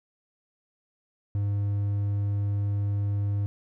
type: tone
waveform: triangle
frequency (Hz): 101.4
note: G#2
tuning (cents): -41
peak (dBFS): -22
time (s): 1.35-3.46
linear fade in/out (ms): 0
effects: none